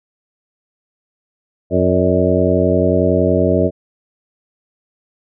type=harmonic tone with a mistuned harmonic; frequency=91 Hz; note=F#2; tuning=28 cents flat; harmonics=1 / 2 / 3 / 4 / 5 / 6 / 7; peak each=-19 / -19 / -19 / -19 / -19 / -19 / -19 dBFS; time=1.7-3.71 s; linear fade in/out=50 ms; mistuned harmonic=6; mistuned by=+66 cents; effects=none